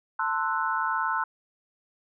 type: chord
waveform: sine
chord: F# half-diminished seventh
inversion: first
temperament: equal with one note detuned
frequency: 889.7 / 1046.5 / 1318.5 / 1480 Hz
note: A5 / C6 / E6 / F#6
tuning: +19 / 0 / 0 / 0 cents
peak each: -30 dBFS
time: 0.19-1.24 s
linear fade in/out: 5 ms
effects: none